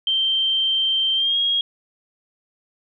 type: tone with pitch glide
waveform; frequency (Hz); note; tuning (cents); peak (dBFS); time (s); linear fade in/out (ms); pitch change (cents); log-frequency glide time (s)
sine; 3136 to 3275; G7 to G#7; 0 to -25; -17; 0.07-1.61; 2; +75; 1.15-1.37
effects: none